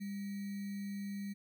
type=tone with sample-and-hold; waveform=sine; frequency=200 Hz; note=G3; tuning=35 cents sharp; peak=-38 dBFS; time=0-1.34 s; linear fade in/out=20 ms; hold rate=2100 Hz; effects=none